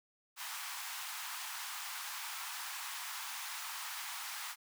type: high-pass noise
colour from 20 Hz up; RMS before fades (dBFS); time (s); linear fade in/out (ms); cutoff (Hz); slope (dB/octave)
pink; -43; 0.36-4.56; 50; 840; 48
effects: none